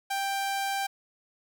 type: tone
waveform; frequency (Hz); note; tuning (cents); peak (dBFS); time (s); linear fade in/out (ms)
sawtooth; 787; G5; +7; -24; 0.1-0.87; 10
effects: none